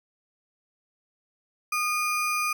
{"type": "ring-modulated tone", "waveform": "square", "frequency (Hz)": 1830, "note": "A#6", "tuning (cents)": -32, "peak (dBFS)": -22, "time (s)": [1.72, 2.53], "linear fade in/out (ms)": 5, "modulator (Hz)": 602, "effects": []}